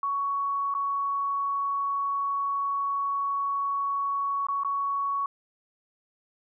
sine tone with dropouts, 1117 Hz, C#6, 13 cents sharp, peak -25 dBFS, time 0.03-5.26 s, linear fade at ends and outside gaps 2 ms, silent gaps 0.741-0.749 / 4.468-4.485 / 4.635-4.647 s, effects none

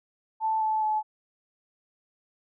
sine tone with pitch steps, 880 / 869.9 / 859.9 Hz, A5 / A5 / A5, 0 / -20 / -40 cents, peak -23 dBFS, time 0.4-1.03 s, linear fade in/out 50 ms, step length 210 ms, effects none

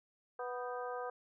harmonic tone with a mistuned harmonic, 246.9 Hz, B3, in tune, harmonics 2 / 3 / 4 / 5 / 6, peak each -41 / -44 / -47 / -46 / -50 dBFS, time 0.39-1.1 s, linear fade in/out 5 ms, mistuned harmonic 6, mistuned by +88 cents, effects none

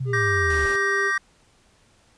sine exponential sweep, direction down, 134.8 to 70.7 Hz, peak -24 dBFS, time 0-0.66 s, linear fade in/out 10 ms
triangle tone with pitch glide, 403 to 397.9 Hz, G4 to G4, +48 to +26 cents, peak -24 dBFS, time 0.05-1.12 s, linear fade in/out 50 ms, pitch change -22 cents, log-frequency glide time 0.23-0.62 s
triangle chord, G minor, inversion second, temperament just, 1176 / 1568 / 1881.6 Hz, D6 / G6 / Bb6, +2 / 0 / +16 cents, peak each -26 / -24 / -21 dBFS, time 0.13-1.18 s, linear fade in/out 5 ms
pink noise, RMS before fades -37 dBFS, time 0.5-0.76 s, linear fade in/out 2 ms
effects pink hiss -59 dBFS RMS until 2.17 s + resampled to 22050 Hz

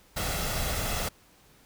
pink noise with comb filter, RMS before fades -30 dBFS, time 0.16-1.09 s, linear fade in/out 10 ms, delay 1.5 ms, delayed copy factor +0.5, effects pink hiss -59 dBFS RMS until 1.65 s

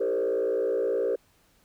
sine tone with frequency modulation, 460 Hz, A#4, 23 cents flat, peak -22 dBFS, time 0-1.16 s, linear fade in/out 10 ms, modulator 59.2 Hz, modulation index 1.4, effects tanh soft clip ceiling -20 dBFS + pink hiss -64 dBFS RMS until 1.64 s

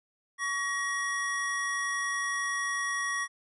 square tone pair together, 1127.4 / 1896 Hz, C#6 / A#6, +29 / +29 cents, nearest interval major sixth, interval 900 cents, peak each -35 / -31 dBFS, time 0.38-3.28 s, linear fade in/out 50 ms, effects resampled to 24000 Hz

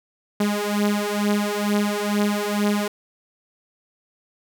sawtooth beating tone pair, 205.4 / 207.6 Hz, G#3 / G#3, -19 / 0 cents, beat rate 2.2 Hz, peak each -19 dBFS, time 0.4-2.88 s, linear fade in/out 5 ms, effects none

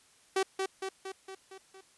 sawtooth tone with echo, 383.1 Hz, G4, 40 cents flat, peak -22 dBFS, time 0.36-0.43 s, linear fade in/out 5 ms, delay 230 ms, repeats 6, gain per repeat -4 dB, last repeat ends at 1.81 s, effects white hiss -63 dBFS RMS until 1.97 s + resampled to 24000 Hz

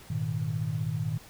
sine chord, Ab suspended second, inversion none, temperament equal with one note detuned, 103.83 / 119.13 / 155.56 Hz, Ab2 / Bb2 / Eb3, 0 / +38 / 0 cents, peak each -34 / -32 / -31 dBFS, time 0.1-1.18 s, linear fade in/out 5 ms, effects pink hiss -51 dBFS RMS until 1.29 s

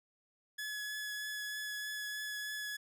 sawtooth tone with vibrato, 1700 Hz, G#6, 40 cents sharp, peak -35 dBFS, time 0.58-2.77 s, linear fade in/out 10 ms, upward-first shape triangle, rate 3.2 Hz, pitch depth 12 cents each way, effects none

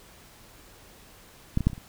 clicks, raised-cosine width 5 ms, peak -10 / -16 / -7 / -29 / -23 / -29 dBFS, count 6, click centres 1.574 / 1.607 / 1.67 / 1.7 / 1.732 / 1.779 s, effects pink hiss -52 dBFS RMS until 1.88 s

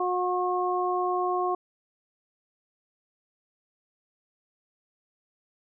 harmonic tone, 361.8 Hz, F#4, 39 cents flat, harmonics 1 / 2 / 3, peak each -28 / -28 / -29 dBFS, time 0-1.55 s, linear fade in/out 5 ms, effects none

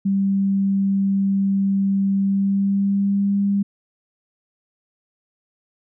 sine tone with pitch glide, 196 to 199.89 Hz, G3 to G3, 0 to +34 cents, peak -16 dBFS, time 0.05-3.63 s, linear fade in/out 10 ms, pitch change +34 cents, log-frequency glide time 2.2-3.38 s, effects none

